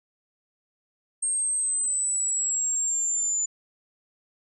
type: linear sweep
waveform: sine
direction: down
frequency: 8520 to 7020 Hz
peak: -23 dBFS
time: 1.22-3.46 s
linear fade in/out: 10 ms
effects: none